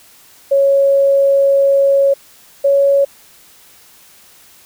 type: tone pair in turn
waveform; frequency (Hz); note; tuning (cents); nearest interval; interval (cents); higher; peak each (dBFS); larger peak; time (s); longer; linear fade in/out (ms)
sine; 553 / 557.2; C#5 / C#5; -4 / +9; unison; 13; second; -8 / -8; neither; 0.51-2.14 / 2.64-3.05; first; 10
effects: white hiss -45 dBFS RMS until 4.65 s